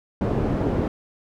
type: low-pass noise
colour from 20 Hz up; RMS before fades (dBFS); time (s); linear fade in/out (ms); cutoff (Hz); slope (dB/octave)
white; -23; 0.21-0.88; 2; 370; 12
effects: none